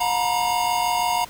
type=tone cluster; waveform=square; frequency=717 / 923 / 969 Hz; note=F5 / A#5 / B5; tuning=+45 / -17 / -33 cents; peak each=-25 dBFS; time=0-1.25 s; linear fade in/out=10 ms; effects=pink hiss -43 dBFS RMS until 1.29 s